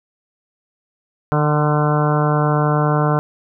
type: harmonic tone with a mistuned harmonic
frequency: 149.8 Hz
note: D3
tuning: 35 cents sharp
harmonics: 1 / 2 / 3 / 4 / 5 / 6 / 7 / 8 / 9 / 10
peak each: -16 / -24 / -23 / -24 / -24 / -30 / -24 / -30 / -26 / -32 dBFS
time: 1.32-3.19 s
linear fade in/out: 0 ms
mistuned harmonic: 7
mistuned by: -15 cents
effects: none